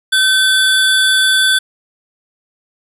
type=tone pair together; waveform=square; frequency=1533 / 3451 Hz; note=G6 / A7; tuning=-39 / -34 cents; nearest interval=octave + major second; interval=1405 cents; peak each=-13 dBFS; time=0.12-1.59 s; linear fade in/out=10 ms; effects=resampled to 32000 Hz + 8-bit